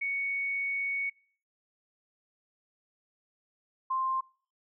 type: tone pair in turn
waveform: sine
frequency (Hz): 2226 / 1050.5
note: C#7 / C6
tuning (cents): +7 / +7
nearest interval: octave + minor second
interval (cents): 1300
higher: first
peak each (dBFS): -29 / -27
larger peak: second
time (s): 0.01-1.1 / 3.9-4.21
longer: first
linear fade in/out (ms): 10
effects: noise-tail reverb RT60 0.5 s tail -25 dB re dry

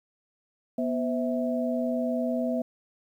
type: tone cluster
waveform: sine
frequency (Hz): 244.1 / 515 / 654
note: B3 / C5 / E5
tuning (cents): -20 / -28 / -14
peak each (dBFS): -27 / -33 / -30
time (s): 0.78-2.62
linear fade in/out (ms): 5
effects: 10-bit

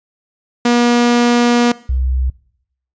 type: tone pair in turn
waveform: sawtooth / sine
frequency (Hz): 239.9 / 64.13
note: A#3 / C2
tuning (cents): +50 / -34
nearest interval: octave + major seventh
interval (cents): 2284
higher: first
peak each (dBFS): -6 / -13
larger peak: first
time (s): 0.65-1.72 / 1.89-2.3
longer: first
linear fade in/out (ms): 5
effects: noise-tail reverb RT60 0.7 s tail -21 dB re dry + resampled to 16000 Hz

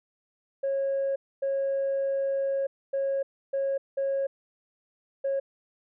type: tone bursts at uneven times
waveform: sine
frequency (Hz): 547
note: C#5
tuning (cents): -23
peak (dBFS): -23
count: 6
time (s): 0.63-1.16 / 1.42-2.67 / 2.93-3.23 / 3.53-3.78 / 3.97-4.27 / 5.24-5.4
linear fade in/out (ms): 10
effects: tanh soft clip ceiling -22 dBFS

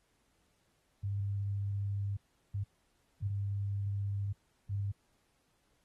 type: tone bursts at uneven times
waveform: sine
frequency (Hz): 100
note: G2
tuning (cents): +35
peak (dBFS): -32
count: 4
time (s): 1.03-2.17 / 2.54-2.64 / 3.22-4.33 / 4.69-4.92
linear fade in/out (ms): 10
effects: pink hiss -75 dBFS RMS until 5.84 s + AAC 32 kbps

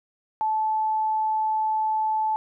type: tone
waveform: sine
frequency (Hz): 870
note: A5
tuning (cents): -20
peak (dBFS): -21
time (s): 0.41-2.36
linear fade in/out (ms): 0
effects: none

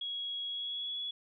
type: tone with pitch glide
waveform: sine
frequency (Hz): 3322 to 3384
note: G#7 to G#7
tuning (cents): 0 to +32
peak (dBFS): -35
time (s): 0.01-1.11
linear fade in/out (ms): 5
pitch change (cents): +32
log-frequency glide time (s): 0.47-0.99
effects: none

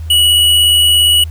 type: tone with amplitude modulation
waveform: square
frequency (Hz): 2929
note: F#7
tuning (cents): -18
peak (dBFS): -6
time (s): 0.1-1.24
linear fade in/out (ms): 5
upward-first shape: sine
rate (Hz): 97.1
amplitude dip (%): 30
effects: added 80 Hz sine -21 dBFS peak until 1.3 s + pink hiss -45 dBFS RMS until 1.3 s

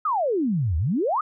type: exponential two-way sweep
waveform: sine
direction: down then up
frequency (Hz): 1318.5 to 73.42 to 1318.5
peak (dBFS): -20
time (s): 0.05-1.21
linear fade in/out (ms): 5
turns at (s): 0.77
effects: none

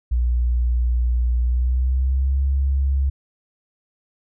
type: tone with pitch glide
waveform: sine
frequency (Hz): 60.3 to 68.08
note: B1 to C#2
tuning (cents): -41 to -31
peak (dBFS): -16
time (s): 0.11-3.1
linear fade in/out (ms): 10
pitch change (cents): +210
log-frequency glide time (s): 1.41-2.41
effects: none

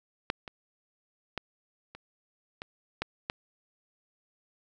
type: clicks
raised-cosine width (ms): 0.3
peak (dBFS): -11 / -24 / -16 / -28 / -22 / -14 / -14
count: 7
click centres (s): 0.301 / 0.478 / 1.377 / 1.95 / 2.619 / 3.02 / 3.299
effects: none

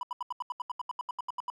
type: tone bursts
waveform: triangle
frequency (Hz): 987.8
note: B5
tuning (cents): 0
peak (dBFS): -29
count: 16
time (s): 0.01-1.501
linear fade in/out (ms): 2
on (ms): 21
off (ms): 77
effects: none

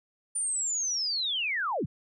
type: linear sweep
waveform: sine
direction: down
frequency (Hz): 9310 to 73.8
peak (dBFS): -27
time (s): 0.35-1.86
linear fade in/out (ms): 10
effects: none

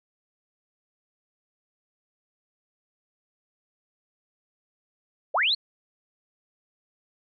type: linear sweep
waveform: sine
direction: up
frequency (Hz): 452.8 to 4435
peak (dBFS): -20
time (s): 5.34-5.55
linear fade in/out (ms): 10
effects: none

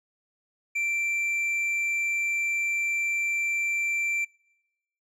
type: tone with tanh clipping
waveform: sine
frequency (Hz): 2349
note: D7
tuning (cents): 0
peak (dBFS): -26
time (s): 0.75-4.25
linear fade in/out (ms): 10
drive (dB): 5
effects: noise-tail reverb RT60 0.9 s tail -24 dB re dry

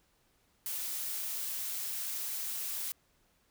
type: noise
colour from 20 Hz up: blue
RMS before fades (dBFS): -37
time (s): 0.66-2.92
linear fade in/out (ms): 0
effects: pink hiss -71 dBFS RMS until 3.5 s

